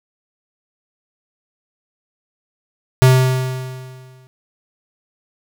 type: tone with exponential decay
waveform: square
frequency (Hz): 129.4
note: C3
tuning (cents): -19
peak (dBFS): -6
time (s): 3.02-4.27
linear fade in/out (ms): 0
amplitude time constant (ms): 270
effects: none